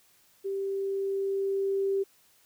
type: tone with level ramp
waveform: sine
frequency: 391.6 Hz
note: G4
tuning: 2 cents flat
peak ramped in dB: -29 to -24 dBFS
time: 0.44-2.04 s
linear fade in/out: 20 ms
effects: white hiss -63 dBFS RMS until 2.45 s